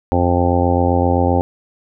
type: harmonic tone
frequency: 87.7 Hz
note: F2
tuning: 8 cents sharp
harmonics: 1 / 2 / 3 / 4 / 5 / 6 / 7 / 8 / 9 / 10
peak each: -17 / -25 / -19 / -23 / -24 / -20 / -28 / -29 / -20 / -27 dBFS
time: 0.12-1.41 s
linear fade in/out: 0 ms
effects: none